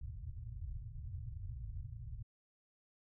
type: low-pass noise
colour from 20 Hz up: white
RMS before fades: -45 dBFS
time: 0.01-2.23 s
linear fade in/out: 10 ms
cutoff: 120 Hz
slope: 48 dB/octave
effects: none